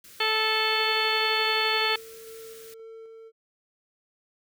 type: band-stop noise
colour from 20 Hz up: white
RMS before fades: -49 dBFS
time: 0.04-2.74 s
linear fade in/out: 2 ms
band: 590 to 1200 Hz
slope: 48 dB/octave
type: harmonic tone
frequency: 437.6 Hz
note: A4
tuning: 9 cents flat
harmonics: 1 / 2 / 3 / 4 / 5 / 6 / 7 / 8 / 10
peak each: -31 / -31 / -31 / -31 / -31 / -31 / -31 / -31 / -31 dBFS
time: 0.2-1.96 s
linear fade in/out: 5 ms
type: tone with tremolo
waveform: triangle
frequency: 449.3 Hz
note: A4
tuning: 36 cents sharp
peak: -39 dBFS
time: 0.69-3.32 s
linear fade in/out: 50 ms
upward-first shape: square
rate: 1.9 Hz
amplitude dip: 25%
effects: none